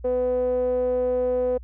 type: tone with low-pass filter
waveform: 5% pulse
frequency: 250.4 Hz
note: B3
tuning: 24 cents sharp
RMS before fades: -23 dBFS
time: 0.04-1.58 s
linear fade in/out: 10 ms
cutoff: 510 Hz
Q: 6.8
effects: added 60 Hz sine -38 dBFS peak until 1.63 s